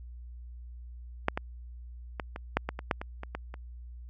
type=clicks; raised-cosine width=0.5 ms; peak=-9 / -15 / -17 / -23 / -9 / -16 / -22 / -10 / -21 / -23 / -19 / -27 dBFS; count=12; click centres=1.284 / 1.375 / 2.198 / 2.361 / 2.57 / 2.69 / 2.791 / 2.912 / 3.015 / 3.234 / 3.35 / 3.541 s; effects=added 60 Hz sine -42 dBFS peak until 4.09 s